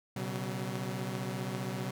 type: chord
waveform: sawtooth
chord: B suspended second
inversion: none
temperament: equal with one note detuned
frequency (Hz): 123.47 / 138.59 / 188.99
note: B2 / C#3 / F#3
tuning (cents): 0 / 0 / +37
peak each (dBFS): -34 / -37 / -34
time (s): 0.16-1.91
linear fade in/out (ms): 5
effects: none